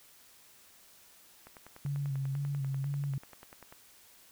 click train, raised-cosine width 0.5 ms, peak -34 dBFS, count 24, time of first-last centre 1.47-3.725 s, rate 10.2 Hz
sine tone with vibrato, 138.59 Hz, C#3, in tune, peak -31 dBFS, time 1.85-3.18 s, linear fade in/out 2 ms, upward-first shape square, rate 2 Hz, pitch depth 36 cents each way
effects white hiss -59 dBFS RMS until 4.31 s

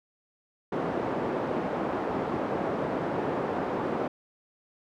pink band-pass noise, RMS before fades -30 dBFS, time 0.72-4.08 s, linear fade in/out 5 ms, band 250 to 870 Hz, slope 12 dB/octave, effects none

